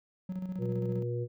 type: tone with tremolo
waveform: triangle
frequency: 185 Hz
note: F#3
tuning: in tune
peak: -30 dBFS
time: 0.29-1.03 s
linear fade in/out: 5 ms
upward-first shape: square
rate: 15 Hz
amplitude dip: 50%
type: harmonic tone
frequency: 120.1 Hz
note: B2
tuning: 48 cents flat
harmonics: 1 / 3 / 4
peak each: -32 / -38 / -37 dBFS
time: 0.58-1.28 s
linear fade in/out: 50 ms
effects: none